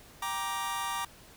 sawtooth chord, G minor, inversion none, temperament just, 784 / 940.8 / 1176 Hz, G5 / Bb5 / D6, 0 / +16 / +2 cents, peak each -36 / -31 / -31 dBFS, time 0.22-1.05 s, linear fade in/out 5 ms, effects pink hiss -54 dBFS RMS until 1.36 s

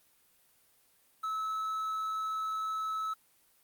triangle tone with quantisation, 1299 Hz, E6, 26 cents flat, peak -30 dBFS, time 1.23-3.14 s, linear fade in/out 10 ms, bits 9, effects white hiss -67 dBFS RMS until 3.63 s + Opus 32 kbps

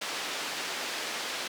white band-pass noise, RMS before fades -35 dBFS, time 0.01-1.48 s, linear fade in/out 10 ms, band 290 to 4300 Hz, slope 12 dB/octave, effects none

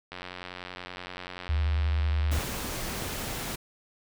click train, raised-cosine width 0.3 ms, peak -22 dBFS, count 210, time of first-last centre 0.12-2.429 s, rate 90.5 Hz
sine tone with vibrato, 75.1 Hz, D2, 39 cents sharp, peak -23 dBFS, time 1.49-2.39 s, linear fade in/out 5 ms, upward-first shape sine, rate 11 Hz, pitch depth 15 cents each way
pink noise, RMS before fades -34 dBFS, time 2.31-3.56 s, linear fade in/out 10 ms
effects none

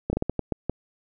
slowing click train, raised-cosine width 2 ms, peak -11 dBFS, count 8, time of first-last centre 0.1-0.696 s, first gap 30 ms, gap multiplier 1.34, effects none

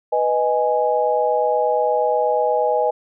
sine chord, G# minor, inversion first, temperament equal, 493.9 / 622.3 / 830.6 Hz, B4 / D#5 / G#5, 0 / 0 / 0 cents, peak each -20 dBFS, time 0.12-2.91 s, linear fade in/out 10 ms, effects none

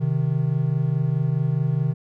triangle tone pair together, 130.9 / 155.67 Hz, C3 / D#3, +1 / +1 cents, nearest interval minor third, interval 300 cents, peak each -20 dBFS, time 0-1.94 s, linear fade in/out 20 ms, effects none

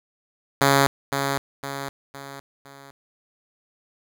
5% pulse tone with echo, 138.59 Hz, C#3, in tune, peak -4 dBFS, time 0.61-0.87 s, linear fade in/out 2 ms, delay 510 ms, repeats 4, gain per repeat -7 dB, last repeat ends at 2.91 s, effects none

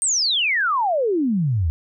sine exponential sweep, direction down, 8810 to 74.5 Hz, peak -17 dBFS, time 0.02-1.7 s, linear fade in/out 0 ms, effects none

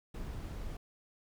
brown noise, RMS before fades -41 dBFS, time 0.14-0.77 s, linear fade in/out 5 ms, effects none

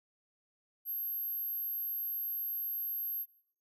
sine tone, 12544 Hz, G9, in tune, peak -33 dBFS, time 0.85-3.26 s, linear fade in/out 50 ms, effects noise-tail reverb RT60 0.6 s tail -21 dB re dry + tanh soft clip ceiling -29 dBFS

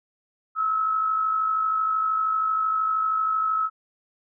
sine tone pair together, 1293 / 1345.9 Hz, E6 / E6, -34 / +36 cents, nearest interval minor second, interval 70 cents, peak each -21 / -32 dBFS, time 0.55-3.7 s, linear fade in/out 50 ms, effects none

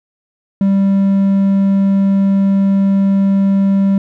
triangle tone, 196 Hz, G3, in tune, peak -7 dBFS, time 0.61-3.98 s, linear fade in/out 2 ms, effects none

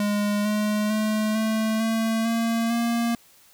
square tone with pitch steps, 206.3 / 210.6 / 215.1 / 219.6 / 224.2 / 228.9 / 233.7 Hz, G#3 / G#3 / A3 / A3 / A3 / A#3 / A#3, -11 / +24 / -39 / -3 / +33 / -31 / +5 cents, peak -22 dBFS, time 0-3.15 s, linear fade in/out 2 ms, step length 450 ms, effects white hiss -55 dBFS RMS until 3.53 s

